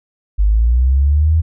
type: linear sweep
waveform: sine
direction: up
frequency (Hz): 48.73 to 82.41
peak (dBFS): -9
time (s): 0.38-1.42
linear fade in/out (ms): 20
effects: none